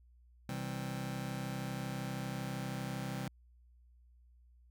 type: chord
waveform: sawtooth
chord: C major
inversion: none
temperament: just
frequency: 130.81 / 163.52 / 196.22 Hz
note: C3 / E3 / G3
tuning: 0 / -14 / +2 cents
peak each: -36 / -40 / -38 dBFS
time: 0.49-3.28 s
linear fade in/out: 2 ms
effects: added 60 Hz sine -60 dBFS peak until 4.7 s